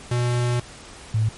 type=tone pair in turn; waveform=square / sine; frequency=121.6 / 109.53 Hz; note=B2 / A2; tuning=-26 / -7 cents; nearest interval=major second; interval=181 cents; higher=first; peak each=-20 / -17 dBFS; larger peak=second; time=0.11-0.6 / 1.14-1.29 s; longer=first; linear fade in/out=5 ms; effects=pink hiss -42 dBFS RMS until 1.37 s + MP3 48 kbps